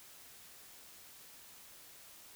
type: silence
effects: white hiss -56 dBFS RMS until 2.35 s

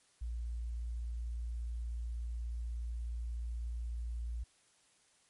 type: tone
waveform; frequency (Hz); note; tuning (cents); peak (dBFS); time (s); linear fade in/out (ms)
sine; 58.27; A#1; 0; -36; 0.21-4.44; 10
effects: white hiss -69 dBFS RMS until 5.29 s + MP3 48 kbps

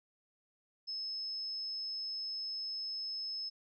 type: tone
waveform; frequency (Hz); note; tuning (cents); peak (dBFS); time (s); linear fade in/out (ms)
sine; 5200; E8; -24; -37; 0.87-3.5; 20
effects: none

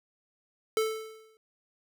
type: tone with exponential decay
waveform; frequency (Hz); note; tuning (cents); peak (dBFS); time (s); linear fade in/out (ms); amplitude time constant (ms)
square; 439.6; A4; -2; -23; 0.77-1.37; 1; 130
effects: none

